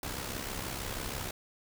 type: noise with amplitude modulation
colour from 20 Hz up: pink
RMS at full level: -35 dBFS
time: 0.03-1.31 s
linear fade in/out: 2 ms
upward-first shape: sine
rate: 66.2 Hz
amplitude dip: 60%
effects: none